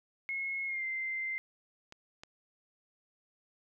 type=tone with pitch glide; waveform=sine; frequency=2171 to 2083 Hz; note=C#7 to C7; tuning=-37 to -8 cents; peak=-33 dBFS; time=0.29-1.38 s; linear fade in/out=0 ms; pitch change=-71 cents; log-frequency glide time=0.66-0.84 s
type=clicks; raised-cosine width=0.2 ms; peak=-31 / -29 dBFS; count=2; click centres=1.924 / 2.235 s
effects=none